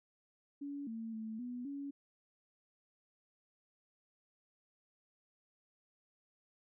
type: tone with pitch steps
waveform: sine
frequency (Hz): 283.8 / 225.5 / 220.4 / 245.6 / 280.9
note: C#4 / A3 / A3 / B3 / C#4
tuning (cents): +41 / +43 / +3 / -9 / +23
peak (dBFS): -40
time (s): 0.61-1.91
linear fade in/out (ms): 10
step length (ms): 260
effects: none